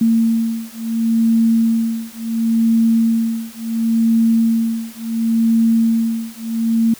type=beating tone pair; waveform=sine; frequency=226.9 / 227.61 Hz; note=A#3 / A#3; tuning=-47 / -41 cents; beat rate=0.71 Hz; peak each=-16 dBFS; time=0.01-6.94 s; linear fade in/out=5 ms; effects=white hiss -40 dBFS RMS until 6.99 s